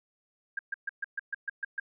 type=tone bursts; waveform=sine; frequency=1606 Hz; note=G6; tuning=41 cents sharp; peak=-29 dBFS; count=9; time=0.57-1.799 s; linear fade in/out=5 ms; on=21 ms; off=130 ms; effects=none